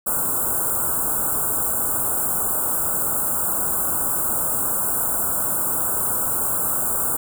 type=band-stop noise; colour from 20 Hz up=white; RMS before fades=-22 dBFS; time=0.06-7.17 s; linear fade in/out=10 ms; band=1500 to 7400 Hz; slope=96 dB/octave; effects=none